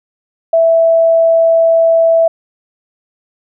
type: tone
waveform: sine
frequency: 659.3 Hz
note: E5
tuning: in tune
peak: -6 dBFS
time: 0.53-2.28 s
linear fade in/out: 5 ms
effects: none